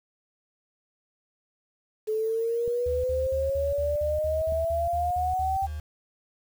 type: exponential sweep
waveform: sine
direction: up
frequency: 430 to 784 Hz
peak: -24 dBFS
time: 2.07-5.67 s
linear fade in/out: 20 ms
type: clicks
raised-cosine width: 5 ms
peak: -29 dBFS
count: 2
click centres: 2.678 / 4.523 s
type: tone bursts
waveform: sine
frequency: 76.1 Hz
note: D#2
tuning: 38 cents flat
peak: -31 dBFS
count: 13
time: 2.86-5.8 s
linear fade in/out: 5 ms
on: 180 ms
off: 50 ms
effects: 8-bit